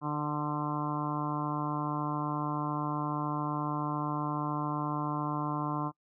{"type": "harmonic tone", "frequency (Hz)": 148.8, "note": "D3", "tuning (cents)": 23, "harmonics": [1, 2, 3, 4, 5, 6, 7, 8, 9], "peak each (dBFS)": [-35, -35, -47, -45, -41, -41, -36, -43, -46], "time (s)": [0.01, 5.92], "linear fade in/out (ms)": 50, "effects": ["noise-tail reverb RT60 0.1 s tail -25 dB re dry"]}